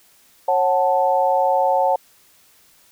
sine chord, F# minor, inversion second, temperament equal with one note detuned, 546.1 / 740 / 880 Hz, C#5 / F#5 / A5, -26 / 0 / 0 cents, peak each -19 dBFS, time 0.48-1.96 s, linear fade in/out 5 ms, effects white hiss -54 dBFS RMS until 2.91 s

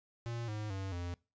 square tone with pitch steps, 117.5 / 106.51 / 96.55 / 87.52 Hz, A#2 / G#2 / G2 / F2, +14 / +44 / -26 / +4 cents, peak -38 dBFS, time 0.26-1.14 s, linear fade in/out 0 ms, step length 220 ms, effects noise-tail reverb RT60 0.3 s tail -24 dB re dry + resampled to 16000 Hz

